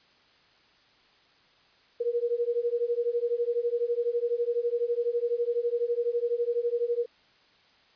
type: beating tone pair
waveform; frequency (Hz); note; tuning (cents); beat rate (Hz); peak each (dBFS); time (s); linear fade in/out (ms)
sine; 470 / 482; A#4 / B4; +14 / -42; 12; -28; 2-7.06; 10
effects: white hiss -61 dBFS RMS until 7.95 s + resampled to 11025 Hz